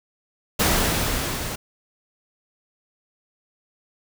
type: noise with level ramp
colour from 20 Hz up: pink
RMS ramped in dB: -18 to -30 dBFS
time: 0.59-1.56 s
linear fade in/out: 10 ms
effects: none